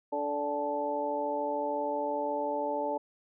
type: harmonic tone with a mistuned harmonic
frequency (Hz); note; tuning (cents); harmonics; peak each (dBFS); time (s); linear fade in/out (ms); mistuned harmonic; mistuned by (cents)
145.5; D3; -16; 2 / 3 / 4 / 5 / 6; -38 / -37 / -33 / -44 / -33; 0.12-2.98; 10; 5; +120
effects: none